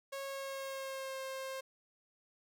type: tone with pitch glide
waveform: sawtooth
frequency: 548 to 530.9 Hz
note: C#5 to C5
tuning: -20 to +25 cents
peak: -36 dBFS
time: 0.12-1.61 s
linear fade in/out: 10 ms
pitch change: -55 cents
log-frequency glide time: 0.23-1.21 s
effects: none